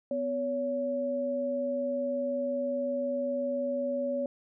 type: tone pair together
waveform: sine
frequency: 251 / 563.5 Hz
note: B3 / C#5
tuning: +28 / +28 cents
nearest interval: octave + major second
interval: 1400 cents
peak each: -34 / -29 dBFS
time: 0.11-4.26 s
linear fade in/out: 2 ms
effects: none